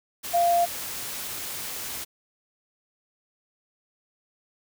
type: tone in noise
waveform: sine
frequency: 692 Hz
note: F5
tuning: 16 cents flat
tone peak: -18 dBFS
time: 0.33-0.66 s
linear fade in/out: 20 ms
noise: white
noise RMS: -34 dBFS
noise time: 0.23-2.05 s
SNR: +13 dB
effects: none